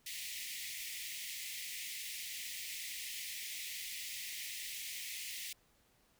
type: high-pass noise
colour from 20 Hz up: pink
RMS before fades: -44 dBFS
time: 0.06-5.53 s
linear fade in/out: 5 ms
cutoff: 1900 Hz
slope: 96 dB/octave
effects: pink hiss -71 dBFS RMS until 6.19 s